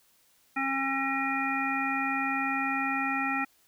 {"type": "harmonic tone", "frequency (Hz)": 270, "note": "C#4", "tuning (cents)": -45, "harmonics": [1, 3, 5, 7, 9], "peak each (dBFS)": [-33, -33, -33, -33, -33], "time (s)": [0.56, 3.45], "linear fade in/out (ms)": 10, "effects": ["white hiss -65 dBFS RMS until 3.67 s"]}